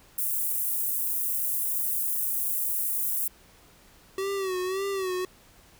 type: high-pass noise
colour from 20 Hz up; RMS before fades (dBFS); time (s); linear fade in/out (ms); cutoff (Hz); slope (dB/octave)
white; -28; 0.18-3.28; 5; 10000; 24
type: tone with vibrato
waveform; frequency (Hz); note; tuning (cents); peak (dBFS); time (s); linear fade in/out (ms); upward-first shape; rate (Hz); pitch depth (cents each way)
square; 380.3; F#4; +48; -28; 4.18-5.25; 2; sine; 1.8; 74
effects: pink hiss -56 dBFS RMS until 5.79 s